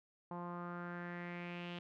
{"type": "tone with low-pass filter sweep", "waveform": "sawtooth", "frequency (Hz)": 174.61, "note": "F3", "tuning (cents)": 0, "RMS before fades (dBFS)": -45, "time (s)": [0.31, 1.79], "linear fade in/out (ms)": 2, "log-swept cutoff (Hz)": [950, 3100], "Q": 4.1, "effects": []}